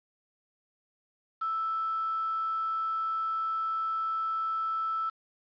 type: tone with quantisation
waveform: sine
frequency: 1318.5 Hz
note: E6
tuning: in tune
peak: -28 dBFS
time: 1.41-5.1 s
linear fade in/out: 10 ms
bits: 8
effects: resampled to 11025 Hz